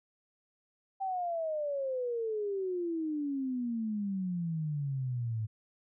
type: exponential sweep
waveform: sine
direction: down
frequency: 784 to 107.1 Hz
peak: -31 dBFS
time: 1-5.47 s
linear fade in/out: 20 ms
effects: none